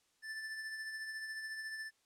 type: tone with tremolo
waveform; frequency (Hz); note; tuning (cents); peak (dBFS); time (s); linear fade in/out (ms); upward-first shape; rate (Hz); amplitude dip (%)
square; 1760; A6; 0; -40; 0.22-1.91; 50; triangle; 14; 45
effects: white hiss -75 dBFS RMS until 2.05 s + low-pass 9000 Hz 12 dB/octave